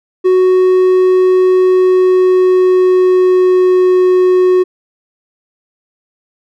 triangle tone with pitch glide, 370 to 366.8 Hz, F#4 to F#4, 0 to -15 cents, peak -4 dBFS, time 0.24-4.64 s, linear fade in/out 20 ms, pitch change -15 cents, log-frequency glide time 1.62-4.02 s, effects none

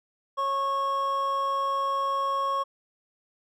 triangle tone pair together, 549 / 1098 Hz, C#5 / C#6, -17 / -17 cents, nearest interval octave, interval 1200 cents, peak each -31 / -23 dBFS, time 0.37-2.64 s, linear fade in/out 20 ms, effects none

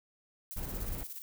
violet noise with tremolo, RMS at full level -42 dBFS, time 0.51-1.22 s, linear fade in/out 0 ms, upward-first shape square, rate 17 Hz, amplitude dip 55%
brown noise, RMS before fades -38 dBFS, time 0.56-1.04 s, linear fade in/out 10 ms
effects none

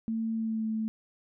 sine tone with pitch glide, 224.4 to 219.9 Hz, A3 to A3, +34 to -1 cents, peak -28 dBFS, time 0.08-0.88 s, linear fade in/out 0 ms, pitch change -35 cents, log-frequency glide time 0.35-0.66 s, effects none

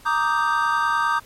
triangle chord, Eb major seventh, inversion second, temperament equal, 932.3 / 1174.7 / 1244.5 / 1568 Hz, Bb5 / D6 / Eb6 / G6, 0 / 0 / 0 / 0 cents, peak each -22 dBFS, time 0.05-1.2 s, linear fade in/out 20 ms, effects pink hiss -49 dBFS RMS until 1.25 s + MP3 64 kbps

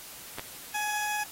clicks, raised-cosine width 0.3 ms, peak -20 dBFS, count 2, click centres 0.385 / 0.395 s
20% pulse tone, 840 Hz, G#5, 19 cents sharp, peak -24 dBFS, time 0.74-1.24 s, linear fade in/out 10 ms
effects white hiss -45 dBFS RMS until 1.31 s + AAC 48 kbps

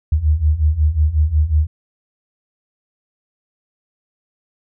sine beating tone pair, 73.42 / 78.92 Hz, D2 / D#2, 0 / +25 cents, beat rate 5.5 Hz, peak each -17 / -14 dBFS, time 0.12-1.67 s, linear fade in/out 5 ms, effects none

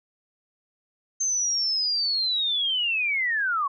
sine linear sweep, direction down, 6330 to 1078 Hz, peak -22 dBFS, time 1.2-3.68 s, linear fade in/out 10 ms, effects none

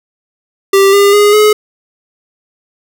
square tone with pitch steps, 392 / 402.3 / 412.9 / 423.8 Hz, G4 / G4 / G#4 / G#4, 0 / +45 / -10 / +35 cents, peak -5 dBFS, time 0.73-1.53 s, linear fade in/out 5 ms, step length 200 ms, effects none

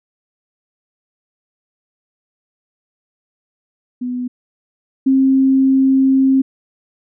sine tone pair in turn, 248.4 / 266.6 Hz, B3 / C4, +10 / +33 cents, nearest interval minor second, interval 123 cents, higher second, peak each -19 / -9 dBFS, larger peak second, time 4.01-4.28 / 5.06-6.42 s, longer second, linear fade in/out 10 ms, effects none

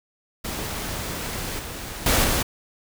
pink noise with level steps, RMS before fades -30 / -34 / -19 / -22 dBFS, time 0.44-2.43 s, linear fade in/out 10 ms, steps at 1.59 / 2.06 / 2.24 s, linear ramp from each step 2 ms, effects none

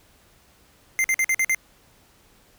square tone bursts, 2087 Hz, C7, 5 cents flat, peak -19 dBFS, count 6, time 0.99-1.547 s, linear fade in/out 0 ms, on 52 ms, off 49 ms, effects pink hiss -57 dBFS RMS until 2.58 s

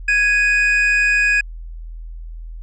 triangle tone pair together, 1661.2 / 2489 Hz, G#6 / D#7, 0 / 0 cents, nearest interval perfect fifth, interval 700 cents, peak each -14 dBFS, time 0.08-1.41 s, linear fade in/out 5 ms, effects added 41 Hz sine -29 dBFS peak until 2.62 s + resampled to 22050 Hz

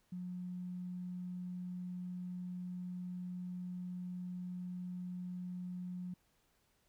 triangle tone with tanh clipping, 180 Hz, F#3, 47 cents flat, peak -40 dBFS, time 0.12-6.14 s, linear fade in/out 5 ms, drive 3 dB, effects pink hiss -75 dBFS RMS until 6.88 s

